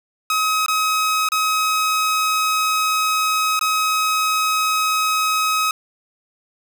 sawtooth tone with dropouts, 1271 Hz, D#6, 36 cents sharp, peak -13 dBFS, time 0.3-5.71 s, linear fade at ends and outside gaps 2 ms, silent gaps 0.662-0.682 / 1.288-1.319 / 3.593-3.611 s, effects none

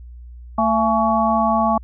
harmonic tone with a mistuned harmonic, 224.5 Hz, A3, 35 cents sharp, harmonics 1 / 3 / 4 / 5, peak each -20 / -20 / -20 / -20 dBFS, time 0.58-1.78 s, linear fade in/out 5 ms, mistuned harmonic 4, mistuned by -100 cents, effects added 60 Hz sine -35 dBFS peak until 1.83 s

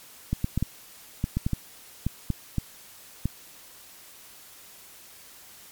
clicks, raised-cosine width 5 ms, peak -12 dBFS, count 12, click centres 0.33 / 0.444 / 0.576 / 0.626 / 1.241 / 1.37 / 1.465 / 1.533 / 2.066 / 2.303 / 2.583 / 3.256 s, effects white hiss -49 dBFS RMS until 5.71 s + MP3 96 kbps

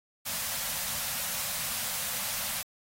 white band-stop noise, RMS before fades -33 dBFS, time 0.25-2.63 s, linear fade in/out 20 ms, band 250 to 500 Hz, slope 96 dB/octave, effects AAC 48 kbps

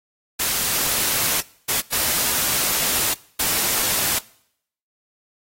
white noise bursts at uneven times, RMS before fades -21 dBFS, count 4, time 0.39-1.41 / 1.68-1.81 / 1.92-3.14 / 3.39-4.19 s, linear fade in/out 10 ms, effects noise-tail reverb RT60 0.7 s tail -22 dB re dry + AAC 48 kbps

